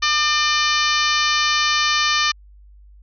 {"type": "harmonic tone with a mistuned harmonic", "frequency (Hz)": 600, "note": "D5", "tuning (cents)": 37, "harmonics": [2, 3, 4, 5, 6, 7, 8, 9, 10], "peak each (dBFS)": [-21, -23, -24, -25, -26, -26, -27, -28, -28], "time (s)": [0.02, 2.32], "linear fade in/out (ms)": 10, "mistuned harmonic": 8, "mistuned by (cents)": -43, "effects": ["added 50 Hz sine -43 dBFS peak until 3.02 s"]}